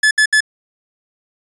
45% pulse tone bursts, 1724 Hz, A6, 36 cents flat, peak -9 dBFS, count 3, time 0.03-0.406 s, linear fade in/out 5 ms, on 80 ms, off 68 ms, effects resampled to 24000 Hz

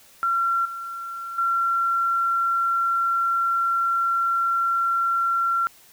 sine tone with level steps, 1365 Hz, F6, 40 cents flat, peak -19 / -30 / -19 dBFS, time 0.23-5.67 s, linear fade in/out 0 ms, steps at 0.65 / 1.38 s, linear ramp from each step 5 ms, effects white hiss -52 dBFS RMS until 5.92 s

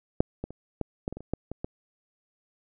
clicks, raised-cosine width 2 ms, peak -6 / -19 / -28 / -15 / -15 / -23 / -26 / -29 / -14 / -21 / -18 dBFS, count 11, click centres 0.205 / 0.44 / 0.506 / 0.813 / 1.079 / 1.126 / 1.17 / 1.206 / 1.336 / 1.516 / 1.645 s, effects none

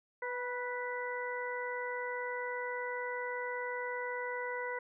harmonic tone with a mistuned harmonic, 493.9 Hz, B4, in tune, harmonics 1 / 2 / 3 / 4, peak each -39 / -41 / -43 / -41 dBFS, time 0.22-4.79 s, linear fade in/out 5 ms, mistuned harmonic 2, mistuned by -18 cents, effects none

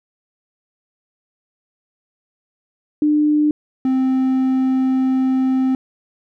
sine / triangle tone pair in turn, 299.7 / 261.2 Hz, D4 / C4, +35 / -3 cents, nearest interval major second, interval 238 cents, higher first, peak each -12 dBFS, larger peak neither, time 3.02-3.51 / 3.85-5.75 s, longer second, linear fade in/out 2 ms, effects none

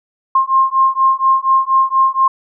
sine beating tone pair, 1061 / 1065.2 Hz, C6 / C6, +24 / +31 cents, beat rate 4.2 Hz, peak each -13 / -13 dBFS, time 0.35-2.28 s, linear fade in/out 5 ms, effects none

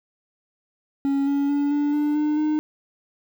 triangle tone with pitch steps, 277.2 / 281.7 / 286.3 / 291 / 295.7 / 300.5 / 305.4 Hz, C#4 / C#4 / D4 / D4 / D4 / D4 / D#4, 0 / +28 / -44 / -16 / +12 / +40 / -32 cents, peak -17 dBFS, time 1.05-2.59 s, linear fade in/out 0 ms, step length 220 ms, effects 8-bit

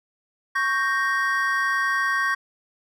triangle chord, G diminished, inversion second, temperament equal, 1108.7 / 1568 / 1864.7 Hz, Db6 / G6 / Bb6, 0 / 0 / 0 cents, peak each -23 dBFS, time 0.55-2.35 s, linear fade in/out 10 ms, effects none

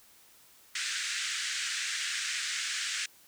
pink band-pass noise, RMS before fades -34 dBFS, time 0.75-3.06 s, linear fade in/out 5 ms, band 1500 to 8500 Hz, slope 48 dB/octave, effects white hiss -59 dBFS RMS until 3.27 s

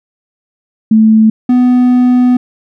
sine / triangle tone pair in turn, 219.3 / 248.8 Hz, A3 / B3, -6 / +13 cents, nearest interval major second, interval 219 cents, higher second, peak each -3 dBFS, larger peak neither, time 0.91-1.3 / 1.49-2.37 s, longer second, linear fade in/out 5 ms, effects none

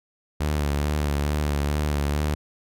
sawtooth tone with vibrato, 73.42 Hz, D2, in tune, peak -18 dBFS, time 0.4-2.35 s, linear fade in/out 10 ms, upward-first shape sine, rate 2.3 Hz, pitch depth 42 cents each way, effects none

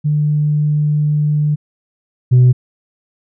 sine tone pair in turn, 149.5 / 125.71 Hz, D3 / B2, +31 / +31 cents, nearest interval minor third, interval 300 cents, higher first, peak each -11 / -3 dBFS, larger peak second, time 0.04-1.56 / 2.31-2.53 s, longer first, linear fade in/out 20 ms, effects tanh soft clip ceiling -4 dBFS

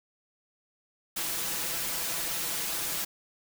white noise with comb filter, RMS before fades -32 dBFS, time 1.16-3.05 s, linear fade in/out 10 ms, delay 6 ms, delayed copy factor +0.7, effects none

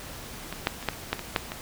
clicks, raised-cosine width 0.3 ms, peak -17 / -6 / -23 / -8 / -26 / -8 / -18 / -6 / -17 dBFS, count 9, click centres 0.526 / 0.671 / 0.827 / 0.887 / 0.933 / 1.13 / 1.193 / 1.362 / 1.519 s, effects pink hiss -41 dBFS RMS until 1.61 s

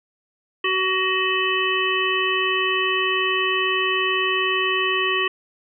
harmonic tone with a mistuned harmonic, 375.6 Hz, F#4, 26 cents sharp, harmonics 1 / 3 / 5 / 7 / 8, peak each -25 / -25 / -25 / -25 / -25 dBFS, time 0.64-5.28 s, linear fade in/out 5 ms, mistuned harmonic 7, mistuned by -19 cents, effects none

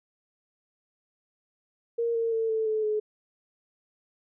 sine tone with pitch steps, 466.2 / 457.9 / 449.8 / 441.8 / 434 / 426.3 Hz, A#4 / A#4 / A4 / A4 / A4 / G#4, 0 / -31 / +38 / +7 / -24 / +45 cents, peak -24 dBFS, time 1.98-3 s, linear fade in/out 10 ms, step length 170 ms, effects none

